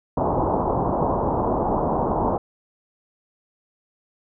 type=low-pass noise; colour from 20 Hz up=white; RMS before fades=-22 dBFS; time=0.17-2.38 s; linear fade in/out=5 ms; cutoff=990 Hz; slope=48 dB/octave; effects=none